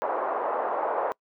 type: band-pass noise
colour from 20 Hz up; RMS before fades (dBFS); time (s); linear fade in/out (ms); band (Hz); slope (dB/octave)
pink; -28; 0.02-1.12; 0; 500 to 1100; 24
effects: noise-tail reverb RT60 0.1 s tail -25 dB re dry